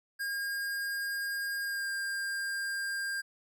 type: tone with pitch glide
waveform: square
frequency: 1619 to 1601.3 Hz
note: G#6 to G6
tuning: -45 to +36 cents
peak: -33 dBFS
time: 0.19-3.22 s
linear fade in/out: 20 ms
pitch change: -19 cents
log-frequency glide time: 1.63-1.89 s
effects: none